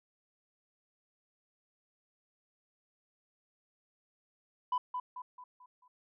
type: tone with echo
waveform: sine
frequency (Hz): 997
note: B5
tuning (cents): +16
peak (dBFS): -26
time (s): 4.72-4.78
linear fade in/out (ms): 5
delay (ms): 220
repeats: 5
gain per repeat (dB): -7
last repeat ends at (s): 5.88
effects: tanh soft clip ceiling -27 dBFS